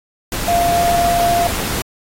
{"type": "tone in noise", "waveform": "sine", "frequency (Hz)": 693, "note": "F5", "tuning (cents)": -14, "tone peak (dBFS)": -13, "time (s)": [0.48, 1.47], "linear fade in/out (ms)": 2, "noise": "pink", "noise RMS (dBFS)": -22, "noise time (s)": [0.32, 1.82], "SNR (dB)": 6, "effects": ["AAC 48 kbps"]}